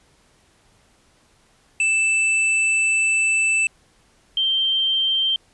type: tone pair in turn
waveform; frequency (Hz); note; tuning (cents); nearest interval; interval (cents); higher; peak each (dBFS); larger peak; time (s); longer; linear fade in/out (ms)
square / sine; 2643 / 3143; E7 / G7; +4 / +4; minor third; 300; second; -17; neither; 1.8-3.67 / 4.37-5.36; first; 2
effects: pink hiss -58 dBFS RMS until 5.53 s + resampled to 24000 Hz